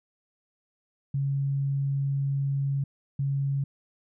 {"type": "tone bursts at uneven times", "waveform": "sine", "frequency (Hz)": 138.59, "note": "C#3", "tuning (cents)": 0, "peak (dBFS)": -24, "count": 2, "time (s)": [[1.14, 2.84], [3.19, 3.64]], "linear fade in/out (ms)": 5, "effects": []}